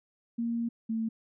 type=tone pair in turn; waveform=sine; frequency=233.1 / 224.1 Hz; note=A#3 / A3; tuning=0 / +32 cents; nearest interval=minor second; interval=68 cents; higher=first; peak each=-28 dBFS; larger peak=neither; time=0.38-0.69 / 0.89-1.09 s; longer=first; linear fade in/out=10 ms; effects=none

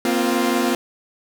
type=chord; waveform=sawtooth; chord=Bb suspended second; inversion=none; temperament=equal with one note detuned; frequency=236.3 / 261.6 / 349.2 Hz; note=Bb3 / C4 / F4; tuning=+24 / 0 / 0 cents; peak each=-18 dBFS; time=0.05-0.75 s; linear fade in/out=2 ms; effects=7-bit

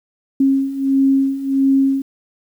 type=beating tone pair; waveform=sine; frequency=270 / 271.5 Hz; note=C#4 / C#4; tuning=-45 / -36 cents; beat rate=1.5 Hz; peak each=-18 / -14 dBFS; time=0.4-2.02 s; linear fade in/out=5 ms; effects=8-bit

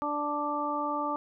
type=harmonic tone; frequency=293.7 Hz; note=D4; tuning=in tune; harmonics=1 / 2 / 3 / 4; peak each=-35 / -36 / -33 / -32 dBFS; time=0.02-1.16 s; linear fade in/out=0 ms; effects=none

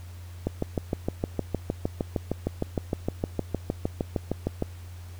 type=click train; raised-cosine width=2 ms; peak=-12 dBFS; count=28; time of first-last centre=0.47-4.624 s; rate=6.5 Hz; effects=added 88 Hz sine -39 dBFS peak until 5.19 s + pink hiss -53 dBFS RMS until 5.19 s

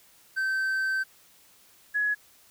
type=tone pair in turn; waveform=triangle / sine; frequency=1548 / 1682.8 Hz; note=G6 / G#6; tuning=-22 / +22 cents; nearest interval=minor second; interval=144 cents; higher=second; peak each=-23 dBFS; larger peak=neither; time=0.36-1.04 / 1.94-2.15 s; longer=first; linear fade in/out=20 ms; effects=white hiss -58 dBFS RMS until 2.5 s

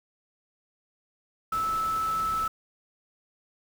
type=tone in noise; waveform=sine; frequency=1310 Hz; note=E6; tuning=11 cents flat; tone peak=-25 dBFS; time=1.52-2.48 s; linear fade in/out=5 ms; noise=pink; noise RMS=-41 dBFS; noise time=1.52-2.48 s; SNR=+13 dB; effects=none

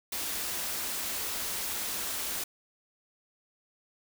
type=band-stop noise; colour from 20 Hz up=white; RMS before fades=-34 dBFS; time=0.12-2.44 s; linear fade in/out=5 ms; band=110 to 170 Hz; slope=96 dB/octave; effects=none

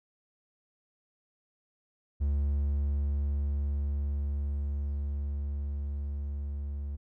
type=tone with level ramp; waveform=triangle; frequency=71.3 Hz; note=C#2; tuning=49 cents sharp; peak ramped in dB=-23 to -31 dBFS; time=2.2-6.97 s; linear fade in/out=20 ms; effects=none

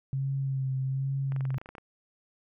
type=tone with vibrato; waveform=sine; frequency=134.3 Hz; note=C3; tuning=46 cents sharp; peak=-27 dBFS; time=0.13-1.58 s; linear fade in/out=0 ms; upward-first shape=sine; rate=1.2 Hz; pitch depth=30 cents each way
type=clicks; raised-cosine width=0.5 ms; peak=-29 dBFS; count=12; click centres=1.321 / 1.363 / 1.408 / 1.453 / 1.505 / 1.544 / 1.583 / 1.615 / 1.659 / 1.69 / 1.752 / 1.782 s
effects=none

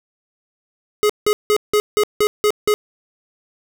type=tone bursts; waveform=square; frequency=420 Hz; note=G#4; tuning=19 cents sharp; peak=-13 dBFS; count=8; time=1.03-2.74 s; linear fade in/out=0 ms; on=65 ms; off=170 ms; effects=none

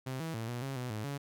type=tone with pitch steps; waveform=sawtooth; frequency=130.5 / 162.6 / 112.8 / 121 / 135.9 / 125 / 107.5 / 141.2 Hz; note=C3 / E3 / A2 / B2 / C#3 / B2 / A2 / C#3; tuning=-4 / -23 / +44 / -35 / -34 / +21 / -40 / +32 cents; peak=-32 dBFS; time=0.06-1.18 s; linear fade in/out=10 ms; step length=140 ms; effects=none

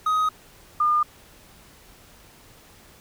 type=tone pair in turn; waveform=triangle / sine; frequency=1256 / 1210.6 Hz; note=D#6 / D#6; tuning=+16 / -48 cents; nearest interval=minor second; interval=64 cents; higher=first; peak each=-17 dBFS; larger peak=neither; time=0.06-0.29 / 0.8-1.03 s; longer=neither; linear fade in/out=5 ms; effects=pink hiss -51 dBFS RMS until 3 s

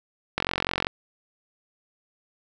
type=click train; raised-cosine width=0.3 ms; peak=-7 dBFS; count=23; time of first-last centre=0.38-0.869 s; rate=45 Hz; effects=none

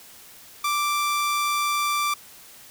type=tone; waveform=sawtooth; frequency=1174.7 Hz; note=D6; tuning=in tune; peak=-18 dBFS; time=0.64-2.14 s; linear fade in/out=5 ms; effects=white hiss -47 dBFS RMS until 2.7 s

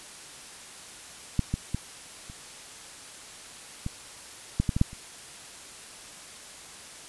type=clicks; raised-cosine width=5 ms; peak=-10 / -14 / -15 / -30 / -18 / -10 / -12 / -14 / -7 / -30 dBFS; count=10; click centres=1.393 / 1.54 / 1.746 / 2.299 / 3.864 / 4.6 / 4.692 / 4.765 / 4.814 / 4.931 s; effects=white hiss -45 dBFS RMS until 7.08 s + resampled to 24000 Hz

